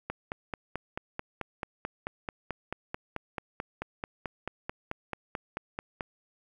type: click train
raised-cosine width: 0.5 ms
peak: -18 dBFS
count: 28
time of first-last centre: 0.1-6.008 s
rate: 4.57 Hz
effects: 9-bit